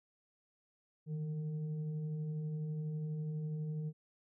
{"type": "tone with frequency modulation", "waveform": "sine", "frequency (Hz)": 155.56, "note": "D#3", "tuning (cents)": 0, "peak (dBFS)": -36, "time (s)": [1.06, 3.93], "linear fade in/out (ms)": 50, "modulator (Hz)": 299, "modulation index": 0.32, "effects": []}